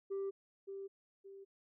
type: tone with echo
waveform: sine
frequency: 392 Hz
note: G4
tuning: in tune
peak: -34 dBFS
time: 0.1-0.31 s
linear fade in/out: 20 ms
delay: 570 ms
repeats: 2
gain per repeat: -8 dB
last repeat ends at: 1.45 s
effects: tanh soft clip ceiling -35 dBFS